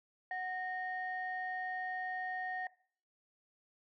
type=tone pair together; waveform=sine; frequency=740 / 1847.5 Hz; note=F#5 / A#6; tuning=0 / -16 cents; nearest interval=octave + major third; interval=1584 cents; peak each=-38 / -39 dBFS; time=0.31-2.67 s; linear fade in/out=2 ms; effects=noise-tail reverb RT60 0.5 s tail -20 dB re dry + tanh soft clip ceiling -29 dBFS